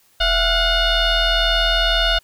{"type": "tone with frequency modulation", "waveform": "sine", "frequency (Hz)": 1465, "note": "F#6", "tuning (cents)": -18, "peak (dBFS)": -13, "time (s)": [0.2, 2.19], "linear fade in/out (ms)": 10, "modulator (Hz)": 712, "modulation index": 3.6, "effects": ["tanh soft clip ceiling -10 dBFS", "white hiss -57 dBFS RMS until 2.23 s"]}